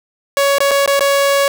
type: tone with dropouts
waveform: sawtooth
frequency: 559 Hz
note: C#5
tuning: 14 cents sharp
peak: -7 dBFS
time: 0.37-1.48 s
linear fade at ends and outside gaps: 1 ms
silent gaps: 0.584-0.604 / 0.71-0.714 / 0.861-0.876 / 0.994-1.007 s
effects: none